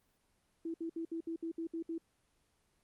sine tone bursts, 329.6 Hz, E4, in tune, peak -36 dBFS, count 9, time 0.65-1.981 s, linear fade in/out 5 ms, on 91 ms, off 64 ms, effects pink hiss -75 dBFS RMS until 2.83 s + Opus 24 kbps

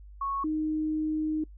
sine tone pair in turn, 1104 / 309.8 Hz, C#6 / D#4, -7 / -7 cents, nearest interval octave + minor seventh, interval 2200 cents, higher first, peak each -28 / -26 dBFS, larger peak second, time 0.21-0.44 / 0.44-1.44 s, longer second, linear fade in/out 5 ms, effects noise-tail reverb RT60 0.1 s tail -25 dB re dry + added 50 Hz sine -45 dBFS peak until 1.57 s

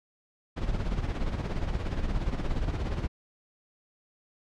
brown noise with tremolo, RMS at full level -27 dBFS, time 0.56-3.08 s, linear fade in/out 20 ms, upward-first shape sine, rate 17 Hz, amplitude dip 60%, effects low-pass 5000 Hz 12 dB/octave

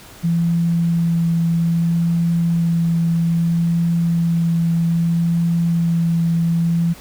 sine tone with vibrato, 168 Hz, E3, 33 cents sharp, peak -14 dBFS, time 0.23-6.94 s, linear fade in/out 20 ms, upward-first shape sine, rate 0.62 Hz, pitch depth 10 cents each way, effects pink hiss -41 dBFS RMS until 7 s

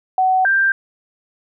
sine tone pair in turn, 750 / 1580 Hz, F#5 / G6, +23 / +13 cents, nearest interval octave + minor second, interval 1290 cents, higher second, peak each -12 / -12 dBFS, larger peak neither, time 0.18-0.45 / 0.45-0.72 s, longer neither, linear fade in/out 2 ms, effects none

